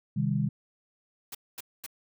sine chord, C minor, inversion none, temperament equal with one note detuned, 130.81 / 155.56 / 200.9 Hz, C3 / Eb3 / G3, 0 / 0 / +43 cents, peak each -29 dBFS, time 0.16-0.49 s, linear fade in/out 10 ms
white noise bursts, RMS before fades -39 dBFS, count 3, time 1.32-1.864 s, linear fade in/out 5 ms, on 28 ms, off 230 ms
effects none

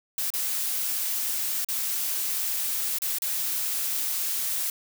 blue noise with dropouts, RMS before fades -28 dBFS, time 0.18-4.7 s, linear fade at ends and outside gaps 2 ms, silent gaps 0.303-0.337 / 1.647-1.686 / 2.986-3.019 / 3.186-3.22 s, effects none

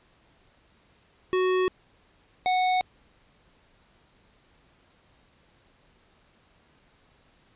square tone pair in turn, 370 / 737.4 Hz, F#4 / F#5, 0 / -6 cents, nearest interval octave, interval 1194 cents, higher second, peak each -22 dBFS, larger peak neither, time 1.33-1.68 / 2.46-2.81 s, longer neither, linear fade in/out 0 ms, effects pink hiss -62 dBFS RMS until 7.55 s + resampled to 8000 Hz

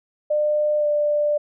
sine tone with pitch glide, 600 to 592.1 Hz, D5 to D5, +37 to +14 cents, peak -17 dBFS, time 0.3-1.38 s, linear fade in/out 10 ms, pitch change -23 cents, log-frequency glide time 0.78-0.86 s, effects none

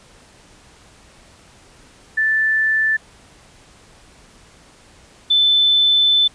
sine tone pair in turn, 1760 / 3520 Hz, A6 / A7, 0 / 0 cents, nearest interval octave, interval 1200 cents, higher second, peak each -14 / -11 dBFS, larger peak second, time 2.17-2.97 / 5.3-6.28 s, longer second, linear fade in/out 10 ms, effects pink hiss -48 dBFS RMS until 6.34 s + resampled to 22050 Hz

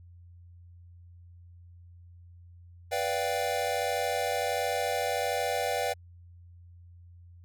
square chord, G dominant seventh, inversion first, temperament equal with one note detuned, 493.9 / 587.3 / 698.5 / 779.9 Hz, B4 / D5 / F5 / G5, 0 / 0 / 0 / -9 cents, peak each -34 dBFS, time 2.91-5.94 s, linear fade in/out 20 ms, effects added 87 Hz sine -49 dBFS peak until 7.44 s

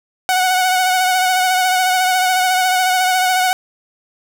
sawtooth tone with vibrato, 740 Hz, F#5, in tune, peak -9 dBFS, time 0.29-3.53 s, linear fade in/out 0 ms, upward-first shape sine, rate 14 Hz, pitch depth 28 cents each way, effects none

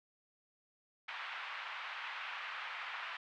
pink band-pass noise, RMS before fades -44 dBFS, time 1.08-3.17 s, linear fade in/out 5 ms, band 990 to 3000 Hz, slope 24 dB/octave, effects none

